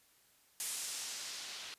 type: noise with low-pass filter sweep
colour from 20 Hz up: blue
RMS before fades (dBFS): -43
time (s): 0.6-1.74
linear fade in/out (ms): 0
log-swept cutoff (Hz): 10000 to 3600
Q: 1.1
effects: white hiss -68 dBFS RMS until 1.78 s + resampled to 32000 Hz